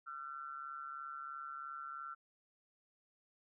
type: tone with amplitude modulation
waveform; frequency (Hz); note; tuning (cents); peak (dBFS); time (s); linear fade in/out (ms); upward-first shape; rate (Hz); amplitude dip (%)
sine; 1357; E6; +50; -40; 0.06-2.15; 20; sine; 143; 75
effects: none